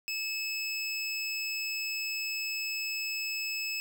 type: tone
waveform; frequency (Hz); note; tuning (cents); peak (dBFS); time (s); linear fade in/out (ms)
25% pulse; 2600; E7; -24; -28; 0.08-3.8; 0
effects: 9-bit